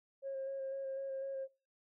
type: tone with vibrato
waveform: sine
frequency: 540 Hz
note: C#5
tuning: 45 cents flat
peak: -36 dBFS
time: 0.22-1.48 s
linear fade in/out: 50 ms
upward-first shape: square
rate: 4 Hz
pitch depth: 14 cents each way
effects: noise-tail reverb RT60 0.3 s tail -22 dB re dry + tanh soft clip ceiling -34 dBFS

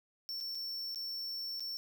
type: tone with dropouts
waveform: square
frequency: 5430 Hz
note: F8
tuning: 50 cents flat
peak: -38 dBFS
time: 0.29-1.77 s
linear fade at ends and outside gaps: 0 ms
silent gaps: 0.403-0.409 / 0.549-0.553 / 0.947-0.958 / 1.597-1.605 s
effects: none

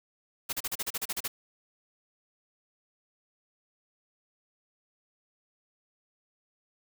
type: noise bursts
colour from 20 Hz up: white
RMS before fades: -32 dBFS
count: 11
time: 0.49-1.28 s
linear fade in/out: 10 ms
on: 40 ms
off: 35 ms
effects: none

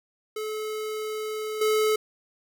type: tone with level steps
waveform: square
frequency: 431.1 Hz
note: A4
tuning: 35 cents flat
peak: -30 / -21 dBFS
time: 0.36-1.96 s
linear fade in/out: 5 ms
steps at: 1.61 s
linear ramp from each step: 5 ms
effects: none

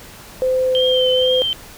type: tone with pitch glide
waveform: sine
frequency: 515 to 510 Hz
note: C5 to C5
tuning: -28 to -44 cents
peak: -14 dBFS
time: 0.42-1.42 s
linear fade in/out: 0 ms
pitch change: -16 cents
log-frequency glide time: 0.65-0.85 s
type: tone with vibrato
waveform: sine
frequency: 3136 Hz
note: G7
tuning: in tune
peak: -17 dBFS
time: 0.75-1.53 s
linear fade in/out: 0 ms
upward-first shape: triangle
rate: 2.1 Hz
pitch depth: 48 cents each way
effects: pink hiss -39 dBFS RMS until 1.77 s

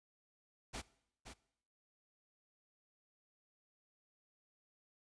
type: noise with echo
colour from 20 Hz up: pink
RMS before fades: -44 dBFS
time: 0.73-0.82 s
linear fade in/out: 20 ms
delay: 520 ms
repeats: 1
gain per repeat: -8 dB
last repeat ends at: 1.34 s
effects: noise-tail reverb RT60 0.7 s tail -20 dB re dry + resampled to 22050 Hz

